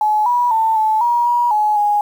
sine tone with pitch steps, 851 / 971 / 890 / 869 / 954 / 960 / 846 / 829 Hz, G#5 / B5 / A5 / A5 / A#5 / B5 / G#5 / G#5, +42 / -30 / +20 / -22 / +40 / -49 / +32 / -3 cents, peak -12 dBFS, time 0.01-2.01 s, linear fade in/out 2 ms, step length 250 ms, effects 7-bit

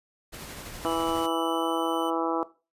pink noise with tremolo, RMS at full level -39 dBFS, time 0.32-1.27 s, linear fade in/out 20 ms, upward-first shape triangle, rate 12 Hz, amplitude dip 35%
harmonic tone, 164.81 Hz, E3, in tune, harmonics 2 / 3 / 4 / 5 / 6 / 7 / 8, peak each -29 / -31 / -32 / -33 / -34 / -34 / -35 dBFS, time 0.85-2.43 s, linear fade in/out 0 ms
45% pulse tone with pitch glide, 2960 to 2998 Hz, F#7 to F#7, 0 to +22 cents, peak -38 dBFS, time 0.85-2.11 s, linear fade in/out 20 ms, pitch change +22 cents, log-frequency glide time 0.97-1.75 s
effects noise-tail reverb RT60 0.3 s tail -17 dB re dry + resampled to 32000 Hz

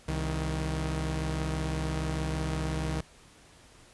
sawtooth tone pair together, 66.22 / 157.5 Hz, C2 / D#3, +21 / +21 cents, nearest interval octave + minor third, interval 1500 cents, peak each -28 dBFS, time 0.08-3.01 s, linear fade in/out 5 ms, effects pink hiss -56 dBFS RMS until 3.93 s + resampled to 24000 Hz

